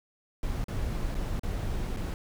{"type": "noise with dropouts", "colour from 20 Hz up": "brown", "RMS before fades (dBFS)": -31, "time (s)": [0.43, 2.14], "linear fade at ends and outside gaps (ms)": 1, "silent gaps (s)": [[0.642, 0.683], [1.145, 1.151], [1.395, 1.433], [1.964, 1.97]], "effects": []}